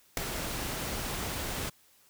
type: noise with ADSR envelope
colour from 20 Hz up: pink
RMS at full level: -22 dBFS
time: 0.17-1.7 s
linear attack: 4 ms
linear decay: 3 ms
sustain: -13 dB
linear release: 13 ms
effects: white hiss -63 dBFS RMS until 2.09 s